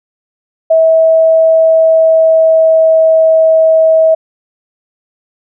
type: tone with pitch glide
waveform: sine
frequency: 647 to 642.9 Hz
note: E5 to E5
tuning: -32 to -43 cents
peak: -4 dBFS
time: 0.7-4.15 s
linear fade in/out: 10 ms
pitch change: -11 cents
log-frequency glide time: 1.56-3.17 s
effects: none